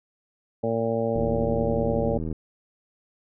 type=harmonic tone; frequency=114.2 Hz; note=A#2; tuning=35 cents flat; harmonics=1 / 2 / 3 / 4 / 5 / 6 / 7; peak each=-32 / -29 / -36 / -27 / -27 / -38 / -35 dBFS; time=0.63-2.18 s; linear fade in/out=10 ms
type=click train; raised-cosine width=3 ms; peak=-19 dBFS; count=94; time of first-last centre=1.16-2.327 s; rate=79.7 Hz
effects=none